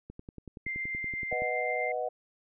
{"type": "click train", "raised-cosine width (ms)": 3, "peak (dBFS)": -30, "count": 15, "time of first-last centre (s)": [0.1, 1.421], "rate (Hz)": 10.6}
{"type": "tone with tremolo", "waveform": "sine", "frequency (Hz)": 2093, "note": "C7", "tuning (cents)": 0, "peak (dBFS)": -31, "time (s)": [0.66, 1.92], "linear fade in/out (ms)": 5, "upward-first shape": "triangle", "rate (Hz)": 7.9, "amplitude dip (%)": 25}
{"type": "chord", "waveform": "sine", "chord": "B major", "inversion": "none", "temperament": "equal", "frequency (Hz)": [493.9, 622.3, 740], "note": ["B4", "D#5", "F#5"], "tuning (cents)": [0, 0, 0], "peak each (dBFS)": -34, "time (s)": [1.31, 2.09], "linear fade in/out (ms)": 10}
{"effects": []}